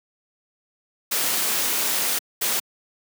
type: noise bursts at uneven times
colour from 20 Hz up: white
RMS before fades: -23 dBFS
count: 2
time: 1.11-2.19 / 2.41-2.6 s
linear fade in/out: 10 ms
effects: high-pass 200 Hz 12 dB/octave